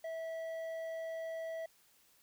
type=tone with hard clipping; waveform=sine; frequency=652 Hz; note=E5; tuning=19 cents flat; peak=-40 dBFS; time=0.04-1.66 s; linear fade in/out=5 ms; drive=6 dB; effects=white hiss -68 dBFS RMS until 2.22 s